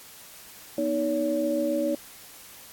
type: tone cluster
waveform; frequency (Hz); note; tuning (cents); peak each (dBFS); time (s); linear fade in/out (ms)
sine; 244.5 / 311.6 / 567; B3 / D#4 / C#5; -17 / +3 / +39; -31 / -27 / -26; 0.78-1.95; 2
effects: white hiss -47 dBFS RMS until 2.72 s + AAC 64 kbps